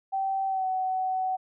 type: tone with pitch glide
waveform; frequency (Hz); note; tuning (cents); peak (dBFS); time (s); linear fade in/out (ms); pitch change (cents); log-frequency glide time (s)
sine; 774 to 750.7; G5 to F#5; -22 to +25; -25; 0.12-1.37; 20; -53; 0.47-0.67
effects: none